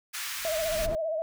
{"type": "high-pass noise", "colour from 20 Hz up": "pink", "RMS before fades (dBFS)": -35, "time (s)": [0.13, 0.87], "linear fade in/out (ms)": 20, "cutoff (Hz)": 1300, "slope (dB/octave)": 24}
{"type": "noise with exponential growth", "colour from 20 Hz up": "brown", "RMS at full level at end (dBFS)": -30, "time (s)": [0.21, 0.95], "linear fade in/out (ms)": 0, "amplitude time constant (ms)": 160}
{"type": "tone with vibrato", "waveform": "sine", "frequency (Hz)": 638, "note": "D#5", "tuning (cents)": 43, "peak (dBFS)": -27, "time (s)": [0.45, 1.22], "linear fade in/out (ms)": 0, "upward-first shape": "sine", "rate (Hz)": 15, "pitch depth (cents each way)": 72}
{"effects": []}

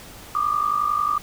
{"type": "tone pair together", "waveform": "sine", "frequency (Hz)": [1169.9, 1221], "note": ["D6", "D#6"], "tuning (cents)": [-7, -33], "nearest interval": "minor second", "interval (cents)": 74, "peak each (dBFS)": -22, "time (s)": [0.35, 1.18], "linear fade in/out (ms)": 2, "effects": ["pink hiss -42 dBFS RMS until 1.22 s"]}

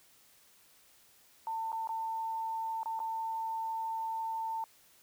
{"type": "tone with dropouts", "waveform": "sine", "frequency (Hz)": 897, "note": "A5", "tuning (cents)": 33, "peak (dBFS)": -33, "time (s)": [1.47, 4.64], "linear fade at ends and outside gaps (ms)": 1, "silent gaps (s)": [[1.719, 1.728], [1.873, 1.891], [2.832, 2.858], [2.992, 3.001]], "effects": ["white hiss -63 dBFS RMS until 5.02 s"]}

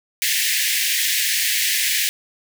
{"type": "high-pass noise", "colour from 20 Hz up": "pink", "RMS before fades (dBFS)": -20, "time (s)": [0.22, 2.09], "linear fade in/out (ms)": 0, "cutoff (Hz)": 1700, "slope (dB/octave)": 96, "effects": []}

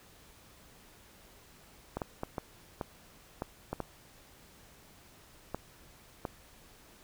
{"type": "clicks", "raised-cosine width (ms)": 1, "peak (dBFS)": -20, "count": 10, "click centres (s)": [1.97, 2.018, 2.234, 2.382, 2.812, 3.421, 3.73, 3.803, 5.546, 6.252], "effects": ["pink hiss -58 dBFS RMS until 7.03 s"]}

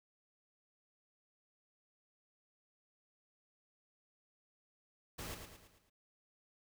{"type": "noise with echo", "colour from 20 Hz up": "pink", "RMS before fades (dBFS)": -45, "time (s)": [5.18, 5.35], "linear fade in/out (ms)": 10, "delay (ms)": 110, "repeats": 5, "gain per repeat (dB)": -6, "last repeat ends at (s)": 5.9, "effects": []}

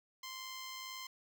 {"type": "tone with amplitude modulation", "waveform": "10% pulse", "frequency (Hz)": 1044, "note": "C6", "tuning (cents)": -4, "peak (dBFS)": -34, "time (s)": [0.23, 1.07], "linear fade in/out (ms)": 5, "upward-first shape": "sine", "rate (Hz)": 102, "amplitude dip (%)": 30, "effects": []}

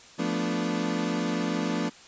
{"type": "chord", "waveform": "35% pulse", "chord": "B half-diminished seventh", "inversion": "second", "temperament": "equal", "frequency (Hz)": [174.61, 220, 246.9, 293.7], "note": ["F3", "A3", "B3", "D4"], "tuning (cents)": [0, 0, 0, 0], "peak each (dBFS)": -30, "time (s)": [0.18, 1.9], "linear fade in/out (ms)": 20, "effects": ["white hiss -50 dBFS RMS until 2.07 s", "resampled to 16000 Hz"]}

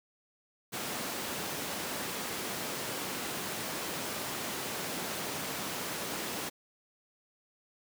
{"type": "high-pass noise", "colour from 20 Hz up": "pink", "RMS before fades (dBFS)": -37, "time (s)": [0.72, 6.5], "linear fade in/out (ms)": 20, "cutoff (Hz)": 200, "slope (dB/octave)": 12, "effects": []}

